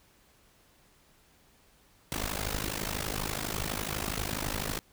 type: noise with amplitude modulation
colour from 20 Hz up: pink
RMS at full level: -30 dBFS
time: 2.12-4.79 s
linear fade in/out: 0 ms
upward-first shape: sine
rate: 52.1 Hz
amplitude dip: 90%
effects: pink hiss -63 dBFS RMS until 4.92 s